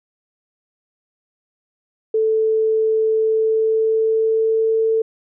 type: tone with pitch glide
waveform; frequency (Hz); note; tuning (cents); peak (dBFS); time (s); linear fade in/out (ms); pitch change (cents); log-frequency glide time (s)
sine; 440 to 445.6; A4 to A4; 0 to +22; -14; 2.14-5.02; 5; +22; 3.11-4.82
effects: none